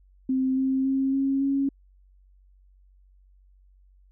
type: tone with pitch steps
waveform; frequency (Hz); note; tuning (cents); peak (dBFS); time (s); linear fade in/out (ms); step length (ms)
sine; 261.6 / 264.9 / 268.3 / 271.8 / 275.2; C4 / C4 / C4 / C#4 / C#4; 0 / +22 / +44 / -34 / -12; -21; 0.29-1.69; 5; 280
effects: added 47 Hz sine -54 dBFS peak until 4.11 s